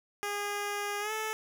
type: tone with pitch glide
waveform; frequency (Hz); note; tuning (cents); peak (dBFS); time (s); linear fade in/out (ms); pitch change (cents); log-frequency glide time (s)
10% pulse; 409.1 to 435.9; G#4 to A4; -26 to -16; -24; 0.23-1.33; 0; +110; 1-1.12
effects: none